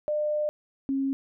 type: tone pair in turn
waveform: sine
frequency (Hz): 601 / 271.3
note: D5 / C#4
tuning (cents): +40 / -37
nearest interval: octave + major second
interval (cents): 1377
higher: first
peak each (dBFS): -24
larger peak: neither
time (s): 0.08-0.49 / 0.89-1.13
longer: first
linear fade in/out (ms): 0
effects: none